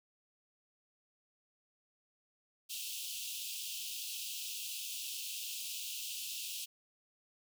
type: high-pass noise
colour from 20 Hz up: pink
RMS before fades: -42 dBFS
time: 2.69-6.66 s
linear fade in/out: 20 ms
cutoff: 2600 Hz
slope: 96 dB/octave
effects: none